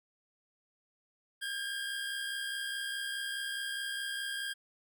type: tone pair together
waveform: 25% pulse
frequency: 1604.2 / 1669 Hz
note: G6 / G#6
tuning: +40 / +8 cents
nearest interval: minor second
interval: 68 cents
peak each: -32 / -40 dBFS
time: 1.41-4.54 s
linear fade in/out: 20 ms
effects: none

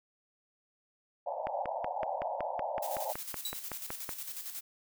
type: band-pass noise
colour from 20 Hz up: pink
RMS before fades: -36 dBFS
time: 1.26-3.13 s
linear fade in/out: 10 ms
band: 550 to 910 Hz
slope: 96 dB/octave
type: click train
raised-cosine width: 0.5 ms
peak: -22 dBFS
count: 15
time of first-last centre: 1.47-4.092 s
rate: 5.34 Hz
type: noise with tremolo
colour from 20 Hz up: blue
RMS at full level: -40 dBFS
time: 2.82-4.61 s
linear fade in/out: 10 ms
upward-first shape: square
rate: 11 Hz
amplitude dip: 50%
type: tone with exponential decay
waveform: sawtooth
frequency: 3915 Hz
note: B7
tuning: 16 cents flat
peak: -29 dBFS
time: 3.45-3.64 s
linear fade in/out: 2 ms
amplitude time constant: 40 ms
effects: none

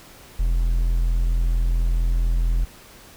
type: tone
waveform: triangle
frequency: 42.21 Hz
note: E1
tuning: 42 cents sharp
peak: -15 dBFS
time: 0.39-2.65 s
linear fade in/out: 10 ms
effects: pink hiss -46 dBFS RMS until 3.16 s

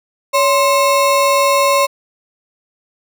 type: ring-modulated tone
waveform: square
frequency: 806 Hz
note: G5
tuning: 48 cents sharp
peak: -8 dBFS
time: 0.33-1.87 s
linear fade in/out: 20 ms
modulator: 243 Hz
effects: none

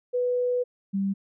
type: tone pair in turn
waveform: sine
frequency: 493.9 / 196 Hz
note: B4 / G3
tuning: 0 / 0 cents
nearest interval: octave + major third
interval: 1600 cents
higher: first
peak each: -22 / -23 dBFS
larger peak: first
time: 0.13-0.64 / 0.93-1.14 s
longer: first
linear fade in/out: 20 ms
effects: none

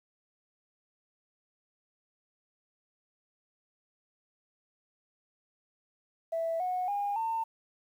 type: tone with pitch steps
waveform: sine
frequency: 659.3 / 731.5 / 811.7 / 900.6 Hz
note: E5 / F#5 / G#5 / A5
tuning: 0 / -20 / -40 / +40 cents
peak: -28 dBFS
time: 6.32-7.44 s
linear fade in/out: 10 ms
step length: 280 ms
effects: tanh soft clip ceiling -24 dBFS + 10-bit

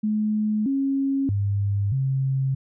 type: tone with pitch steps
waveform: sine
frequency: 213.3 / 273 / 100.5 / 134.1 Hz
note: G#3 / C#4 / G2 / C3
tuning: +46 / -26 / +44 / +43 cents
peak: -20 dBFS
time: 0.03-2.55 s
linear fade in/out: 10 ms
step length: 630 ms
effects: none

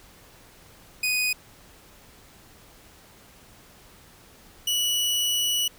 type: tone pair in turn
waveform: sawtooth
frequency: 2489 / 2942 Hz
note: D#7 / F#7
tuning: 0 / -11 cents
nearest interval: minor third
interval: 289 cents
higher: second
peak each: -19 dBFS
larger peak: neither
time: 1.03-1.33 / 4.67-5.68 s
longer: second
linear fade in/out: 5 ms
effects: pink hiss -52 dBFS RMS until 5.78 s

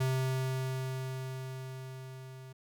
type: tone with level ramp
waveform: square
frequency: 130.81 Hz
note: C3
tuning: in tune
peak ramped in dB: -28 to -47 dBFS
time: 0-2.53 s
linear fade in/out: 10 ms
effects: none

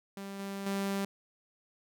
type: tone with level steps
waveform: sawtooth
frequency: 197.1 Hz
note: G3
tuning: 10 cents sharp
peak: -36 / -33 / -27 dBFS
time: 0.17-1.05 s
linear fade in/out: 2 ms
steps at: 0.39 / 0.66 s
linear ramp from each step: 5 ms
effects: none

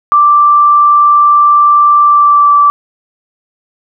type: tone with pitch glide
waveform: sine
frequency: 1174.7 to 1161.9 Hz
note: D6 to D6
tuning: 0 to -19 cents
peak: -3 dBFS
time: 0.12-2.7 s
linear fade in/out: 0 ms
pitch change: -19 cents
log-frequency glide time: 2.03-2.54 s
effects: none

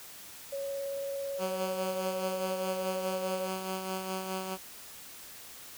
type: tone with vibrato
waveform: sine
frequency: 554.4 Hz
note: C#5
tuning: in tune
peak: -33 dBFS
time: 0.52-3.48 s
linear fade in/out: 10 ms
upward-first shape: square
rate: 18 Hz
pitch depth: 9 cents each way
type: tone with tremolo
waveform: 10% pulse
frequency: 188.5 Hz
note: F#3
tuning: 32 cents sharp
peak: -24 dBFS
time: 1.38-4.58 s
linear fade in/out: 50 ms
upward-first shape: sine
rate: 4.8 Hz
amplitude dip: 45%
effects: white hiss -48 dBFS RMS until 5.77 s

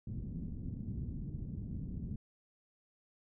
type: low-pass noise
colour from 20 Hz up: white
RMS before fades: -41 dBFS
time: 0.07-2.16 s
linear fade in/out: 2 ms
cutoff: 210 Hz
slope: 24 dB/octave
effects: none

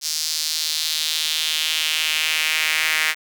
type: tone with high-pass filter sweep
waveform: sawtooth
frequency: 156.5 Hz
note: D#3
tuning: 10 cents sharp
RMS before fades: -22 dBFS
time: 0.01-3.15 s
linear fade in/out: 50 ms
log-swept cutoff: 5200 to 2000 Hz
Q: 2.5
effects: none

